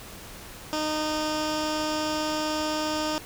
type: tone with low-pass filter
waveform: 15% pulse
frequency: 307.5 Hz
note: D#4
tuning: 20 cents flat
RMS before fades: -28 dBFS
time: 0.73-3.18 s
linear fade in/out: 0 ms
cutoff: 5900 Hz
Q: 2.4
effects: pink hiss -43 dBFS RMS until 3.25 s